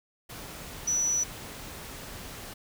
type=tone in noise; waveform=sine; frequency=5920 Hz; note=F#8; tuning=in tune; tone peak=-24 dBFS; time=0.87-1.24 s; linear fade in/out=10 ms; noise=pink; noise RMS=-42 dBFS; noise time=0.29-2.54 s; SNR=+15 dB; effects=none